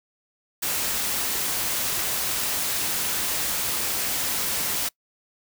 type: noise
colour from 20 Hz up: white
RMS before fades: -26 dBFS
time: 0.62-4.89 s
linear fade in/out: 10 ms
effects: noise-tail reverb RT60 0.1 s tail -24 dB re dry